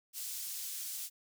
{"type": "high-pass noise", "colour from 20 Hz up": "pink", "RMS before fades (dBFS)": -41, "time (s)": [0.13, 1.1], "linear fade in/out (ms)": 50, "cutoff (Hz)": 6000, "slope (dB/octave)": 12, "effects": []}